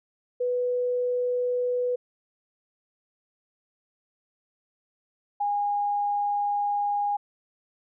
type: tone pair in turn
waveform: sine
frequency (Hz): 493.9 / 818.3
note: B4 / G#5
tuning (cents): 0 / -26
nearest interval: major sixth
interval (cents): 874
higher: second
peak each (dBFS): -23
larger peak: neither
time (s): 0.4-1.96 / 5.4-7.17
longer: second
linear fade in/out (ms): 10
effects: none